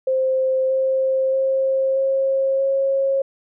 sine tone with pitch steps, 523.3 / 528.2 / 533.1 / 538 / 543 Hz, C5 / C5 / C5 / C5 / C#5, 0 / +16 / +32 / +48 / -36 cents, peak -16 dBFS, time 0.07-3.22 s, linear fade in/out 5 ms, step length 630 ms, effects none

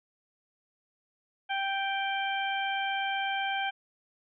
harmonic tone, 784 Hz, G5, in tune, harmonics 1 / 2 / 3 / 4, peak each -31 / -34 / -36 / -37 dBFS, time 1.49-3.71 s, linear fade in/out 20 ms, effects none

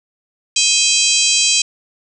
harmonic tone with a mistuned harmonic, 797 Hz, G5, 28 cents sharp, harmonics 3 / 4 / 5 / 6 / 7 / 8 / 9 / 10, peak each -20 / -20 / -20 / -20 / -20 / -20 / -20 / -20 dBFS, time 0.56-1.62 s, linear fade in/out 5 ms, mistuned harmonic 3, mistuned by +91 cents, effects none

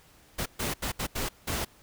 pink noise bursts at uneven times, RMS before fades -31 dBFS, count 6, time 0.38-0.46 / 0.59-0.74 / 0.82-0.92 / 0.99-1.07 / 1.15-1.29 / 1.47-1.65 s, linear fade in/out 10 ms, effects pink hiss -58 dBFS RMS until 1.82 s

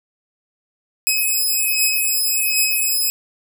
5% pulse beating tone pair, 2546 / 2547.3 Hz, D#7 / D#7, +39 / +40 cents, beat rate 1.3 Hz, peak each -10 dBFS, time 1.07-3.1 s, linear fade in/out 0 ms, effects none

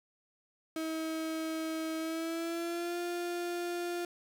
35% pulse tone with pitch glide, 320 to 349 Hz, D#4 to F4, +49 to -1 cents, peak -32 dBFS, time 0.76-4.05 s, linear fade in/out 2 ms, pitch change +150 cents, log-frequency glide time 1.98-2.98 s, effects none

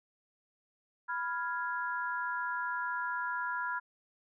sine chord, F diminished, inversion second, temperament equal, 987.8 / 1396.9 / 1661.2 Hz, Cb6 / F6 / Ab6, 0 / 0 / 0 cents, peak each -36 / -36 / -39 dBFS, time 1.08-3.8 s, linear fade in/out 20 ms, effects none

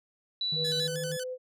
sine tone, 3951 Hz, B7, in tune, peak -28 dBFS, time 0.41-0.87 s, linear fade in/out 2 ms
triangle tone with tremolo, 155.56 Hz, D#3, in tune, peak -32 dBFS, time 0.52-1.17 s, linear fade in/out 5 ms, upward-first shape sine, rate 12 Hz, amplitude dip 40%
sine tone with pitch glide, 485.1 to 508.3 Hz, B4 to B4, -31 to +50 cents, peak -33 dBFS, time 0.55-1.38 s, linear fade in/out 50 ms, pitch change +81 cents, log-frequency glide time 0.73-1.01 s
10% pulse tone with vibrato, 1609 Hz, G6, 45 cents sharp, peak -28 dBFS, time 0.64-1.24 s, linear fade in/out 10 ms, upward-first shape square, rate 6.3 Hz, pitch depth 110 cents each way
effects none

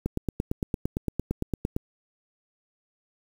click train, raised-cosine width 3 ms, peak -13 dBFS, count 16, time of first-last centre 0.06-1.765 s, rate 8.8 Hz, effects 7-bit

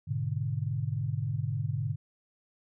sine chord, G# diminished, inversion none, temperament equal, 103.83 / 123.47 / 146.83 Hz, G#2 / B2 / D3, 0 / 0 / 0 cents, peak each -33 dBFS, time 0.07-1.96 s, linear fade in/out 20 ms, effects none

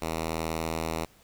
5% pulse tone with vibrato, 81 Hz, E2, 30 cents flat, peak -18 dBFS, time 0.01-1.06 s, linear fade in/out 20 ms, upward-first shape sine, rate 20 Hz, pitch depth 11 cents each way, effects pink hiss -59 dBFS RMS until 1.23 s

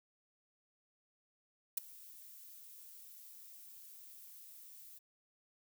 violet noise with ADSR envelope, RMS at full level -32 dBFS, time 1.77-4.99 s, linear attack 7 ms, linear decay 10 ms, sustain -23 dB, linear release 14 ms, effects none

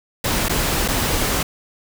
pink noise with dropouts, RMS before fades -20 dBFS, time 0.24-1.43 s, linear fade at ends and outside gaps 5 ms, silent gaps 0.485-0.494 / 0.88-0.884 s, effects none

